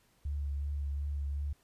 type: tone with vibrato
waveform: sine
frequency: 71.4 Hz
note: D2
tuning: 48 cents flat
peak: -32 dBFS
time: 0.25-1.53 s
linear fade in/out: 5 ms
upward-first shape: triangle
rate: 2.7 Hz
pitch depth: 27 cents each way
effects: pink hiss -69 dBFS RMS until 1.63 s + resampled to 32000 Hz